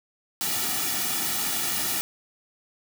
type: noise with comb filter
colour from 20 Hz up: white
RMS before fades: -27 dBFS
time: 0.41-2.01 s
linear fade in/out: 0 ms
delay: 1.9 ms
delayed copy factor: -0.8
effects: none